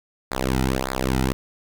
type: tone with flanger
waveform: sawtooth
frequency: 65 Hz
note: C2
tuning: 11 cents flat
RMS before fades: -23 dBFS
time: 0.31-1.33 s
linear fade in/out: 0 ms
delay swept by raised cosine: 0.33 to 1.83 ms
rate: 1.7 Hz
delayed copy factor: -0.95
effects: none